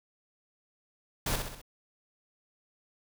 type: noise with echo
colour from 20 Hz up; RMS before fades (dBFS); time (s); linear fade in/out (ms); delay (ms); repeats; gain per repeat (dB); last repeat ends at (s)
pink; -30; 1.26-1.36; 5; 64; 4; -5; 1.616
effects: none